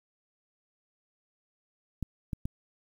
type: clicks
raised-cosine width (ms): 5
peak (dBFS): -20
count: 3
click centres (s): 2.027 / 2.332 / 2.455
effects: 9-bit